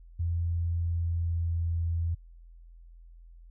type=tone with pitch glide; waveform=sine; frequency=84.9 to 83.88 Hz; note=F2 to E2; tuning=-48 to +31 cents; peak=-26 dBFS; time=0.19-2.15 s; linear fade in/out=10 ms; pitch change=-21 cents; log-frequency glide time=0.78-1.76 s; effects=added 42 Hz sine -48 dBFS peak until 3.5 s